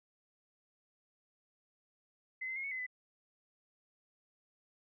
sine tone with pitch steps, 2042 / 2065 / 2149 / 2213 / 2041 / 2003 Hz, C7 / C7 / C7 / C#7 / C7 / B6, -43 / -23 / +46 / -3 / -44 / +24 cents, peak -37 dBFS, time 2.41-2.866 s, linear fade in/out 10 ms, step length 76 ms, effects none

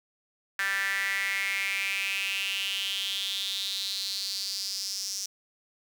sawtooth tone with high-pass filter sweep, 196 Hz, G3, in tune, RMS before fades -31 dBFS, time 0.59-5.26 s, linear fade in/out 2 ms, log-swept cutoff 1700 to 5700 Hz, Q 6.1, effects none

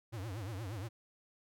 square tone with vibrato, 103.83 Hz, G#2, in tune, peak -40 dBFS, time 0.12-0.89 s, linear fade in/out 20 ms, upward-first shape triangle, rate 8.5 Hz, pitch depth 280 cents each way, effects none

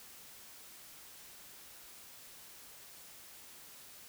silence, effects white hiss -54 dBFS RMS until 4.08 s

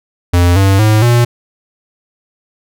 square tone with pitch steps, 87.7 / 97.31 / 107.97 / 119.8 Hz, F2 / G2 / A2 / A#2, +8 / -12 / -32 / +48 cents, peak -7 dBFS, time 0.33-1.25 s, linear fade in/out 10 ms, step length 230 ms, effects none

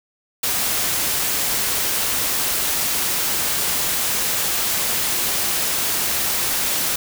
white noise, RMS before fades -21 dBFS, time 0.43-6.96 s, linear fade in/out 5 ms, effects none

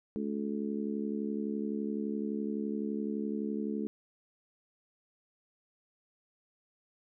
harmonic tone, 71.8 Hz, D2, 39 cents flat, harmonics 3 / 4 / 5 / 6, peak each -34 / -38 / -41 / -40 dBFS, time 0.16-3.87 s, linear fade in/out 0 ms, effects none

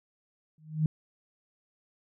sine tone with exponential growth, 155.56 Hz, D#3, in tune, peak -19 dBFS, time 0.58-0.86 s, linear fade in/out 2 ms, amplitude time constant 59 ms, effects none

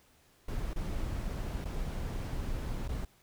brown noise with dropouts, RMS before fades -35 dBFS, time 0.48-3.05 s, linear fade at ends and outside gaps 5 ms, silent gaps 0.735-0.76 / 1.645-1.653 / 2.879-2.889 s, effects pink hiss -65 dBFS RMS until 3.22 s

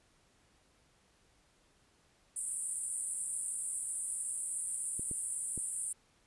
white band-pass noise, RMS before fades -38 dBFS, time 2.36-5.93 s, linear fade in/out 5 ms, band 8300 to 9900 Hz, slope 96 dB/octave
clicks, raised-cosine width 3 ms, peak -31 dBFS, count 3, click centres 4.995 / 5.113 / 5.577 s
effects pink hiss -69 dBFS RMS until 6.26 s + resampled to 24000 Hz

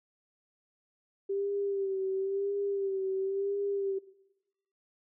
sine tone with vibrato, 392 Hz, G4, in tune, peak -29 dBFS, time 1.29-3.99 s, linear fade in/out 10 ms, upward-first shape sine, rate 0.97 Hz, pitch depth 45 cents each way, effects noise-tail reverb RT60 0.9 s tail -17 dB re dry

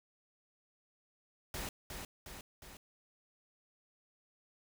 pink noise with echo, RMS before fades -41 dBFS, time 1.54-1.69 s, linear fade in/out 2 ms, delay 360 ms, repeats 3, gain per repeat -4 dB, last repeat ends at 2.77 s, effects none

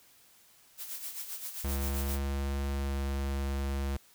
blue noise with tremolo, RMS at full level -38 dBFS, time 0.77-2.2 s, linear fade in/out 50 ms, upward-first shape sine, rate 7.6 Hz, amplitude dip 60%
square tone with pitch glide, 69.3 to 68.86 Hz, C#2 to C#2, 0 to -11 cents, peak -31 dBFS, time 1.64-3.97 s, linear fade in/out 5 ms, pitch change -11 cents, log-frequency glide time 2.73-2.95 s
effects white hiss -61 dBFS RMS until 4.14 s

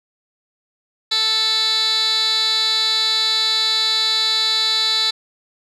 15% pulse tone with band-pass filter, 440 Hz, A4, in tune, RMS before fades -18 dBFS, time 1.11-5.11 s, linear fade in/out 10 ms, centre 3900 Hz, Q 6.2, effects none

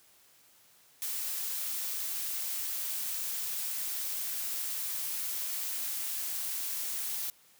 blue noise, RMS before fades -35 dBFS, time 1.02-7.3 s, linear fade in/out 0 ms, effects white hiss -62 dBFS RMS until 7.59 s + high-pass 60 Hz 12 dB/octave

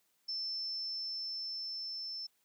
sine tone with level ramp, 5310 Hz, E8, 12 cents sharp, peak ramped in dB -35 to -39 dBFS, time 0.28-2.27 s, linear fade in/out 10 ms, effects white hiss -75 dBFS RMS until 2.44 s + high-pass 100 Hz 12 dB/octave

